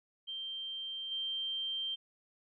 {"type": "tone with level steps", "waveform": "sine", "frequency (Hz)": 3150, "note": "G7", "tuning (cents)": 8, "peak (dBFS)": [-38, -34], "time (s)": [0.27, 1.96], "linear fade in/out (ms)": 20, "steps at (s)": 1.11, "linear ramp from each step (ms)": 10, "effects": []}